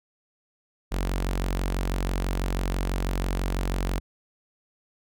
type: tone with notch filter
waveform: sawtooth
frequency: 46.09 Hz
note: F#1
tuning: 6 cents flat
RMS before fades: -27 dBFS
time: 0.91-4 s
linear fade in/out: 20 ms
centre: 110 Hz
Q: 1.8
effects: none